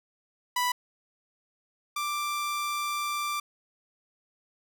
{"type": "tone pair in turn", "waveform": "sawtooth", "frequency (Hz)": [987.8, 1178.4], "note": ["B5", "D6"], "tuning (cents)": [0, 6], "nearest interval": "minor third", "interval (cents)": 306, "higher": "second", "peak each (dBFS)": [-21, -25], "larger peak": "first", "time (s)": [[0.56, 0.72], [1.96, 3.4]], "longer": "second", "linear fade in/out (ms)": 5, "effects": []}